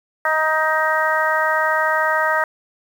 harmonic tone, 313.6 Hz, D#4, 14 cents sharp, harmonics 2 / 3 / 4 / 5 / 6, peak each -22 / -22 / -22 / -22 / -22 dBFS, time 0.25-2.44 s, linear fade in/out 2 ms, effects 7-bit

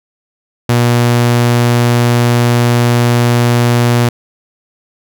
sawtooth tone, 120 Hz, B2, 49 cents flat, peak -4 dBFS, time 0.69-4.09 s, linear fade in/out 5 ms, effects none

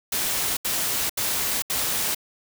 white noise bursts, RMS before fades -25 dBFS, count 4, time 0.12-2.148 s, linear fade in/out 5 ms, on 450 ms, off 76 ms, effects none

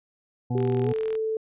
harmonic tone, 122.3 Hz, B2, 16 cents flat, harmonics 1 / 2 / 3 / 4 / 6 / 7, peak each -25 / -29 / -45 / -39 / -39 / -42 dBFS, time 0.5-0.93 s, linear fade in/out 10 ms
sine tone with pitch glide, 389.9 to 440.2 Hz, G4 to A4, -9 to +1 cents, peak -24 dBFS, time 0.55-1.37 s, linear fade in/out 2 ms, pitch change +210 cents, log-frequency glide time 0.83-0.9 s
click train, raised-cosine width 0.3 ms, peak -25 dBFS, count 25, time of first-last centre 0.58-1.153 s, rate 41.9 Hz
effects resampled to 8000 Hz

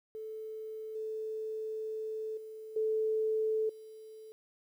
sine tone with level steps, 437.1 Hz, A4, 11 cents flat, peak -39 / -35 / -43 / -28 / -47 dBFS, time 0.15-4.32 s, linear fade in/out 0 ms, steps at 0.95 / 2.37 / 2.76 / 3.69 s, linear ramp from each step 5 ms, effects 11-bit

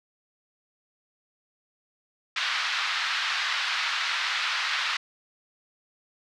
pink band-pass noise, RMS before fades -28 dBFS, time 2.36-4.97 s, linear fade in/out 5 ms, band 1200 to 4500 Hz, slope 24 dB/octave, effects none

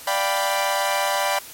sawtooth chord, G dominant seventh, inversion second, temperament equal, 587.3 / 698.5 / 784 / 987.8 Hz, D5 / F5 / G5 / B5, 0 / 0 / 0 / 0 cents, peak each -21 / -25 / -21 / -21 dBFS, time 0.07-1.39 s, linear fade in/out 5 ms, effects white hiss -40 dBFS RMS until 1.53 s + MP3 64 kbps

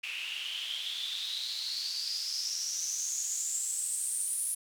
white noise with band-pass filter sweep, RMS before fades -35 dBFS, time 0.03-4.55 s, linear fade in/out 10 ms, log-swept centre 2600 to 10000 Hz, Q 9.4, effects none

